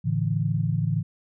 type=chord; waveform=sine; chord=A suspended fourth; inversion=none; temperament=equal with one note detuned; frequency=110 / 143.48 / 164.81 Hz; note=A2 / D3 / E3; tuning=0 / -40 / 0 cents; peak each=-26 dBFS; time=0.04-1.03 s; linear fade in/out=20 ms; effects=none